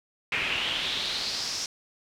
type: noise with band-pass filter sweep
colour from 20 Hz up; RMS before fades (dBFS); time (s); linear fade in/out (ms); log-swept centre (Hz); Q
brown; -30; 0.32-1.66; 2; 2400 to 5700; 4.3
effects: none